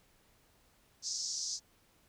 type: band-pass noise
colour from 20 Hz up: pink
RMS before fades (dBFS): -38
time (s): 1.02-1.6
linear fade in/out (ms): 50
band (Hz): 4900 to 6600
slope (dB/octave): 48
effects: pink hiss -68 dBFS RMS until 2.08 s